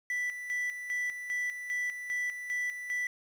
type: tone with tremolo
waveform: triangle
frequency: 1975.5 Hz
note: B6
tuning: in tune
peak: -28 dBFS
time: 0.1-3.07 s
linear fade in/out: 2 ms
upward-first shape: square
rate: 2.5 Hz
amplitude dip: 60%
effects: 9-bit